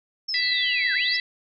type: linear two-way sweep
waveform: sine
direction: down then up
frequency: 5420 to 1503 to 5420 Hz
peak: -25 dBFS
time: 0.28-1.17 s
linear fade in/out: 10 ms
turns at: 0.94 s
type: harmonic tone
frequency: 661 Hz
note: E5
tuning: 5 cents sharp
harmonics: 3 / 4 / 5 / 6 / 7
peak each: -24 / -35 / -36 / -29 / -33 dBFS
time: 0.34-1.2 s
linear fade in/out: 2 ms
effects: none